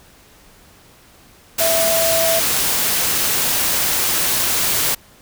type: tone in noise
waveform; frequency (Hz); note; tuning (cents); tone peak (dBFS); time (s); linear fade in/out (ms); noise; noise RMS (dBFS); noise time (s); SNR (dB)
sine; 659.3; E5; 0; -17; 1.6-2.4; 10; white; -18; 1.58-4.95; -2
effects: pink hiss -48 dBFS RMS until 5.21 s